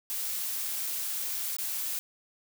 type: noise with dropouts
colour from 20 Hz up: blue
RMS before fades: -33 dBFS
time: 0.1-1.99 s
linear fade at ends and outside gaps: 0 ms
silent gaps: 1.566-1.585 s
effects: none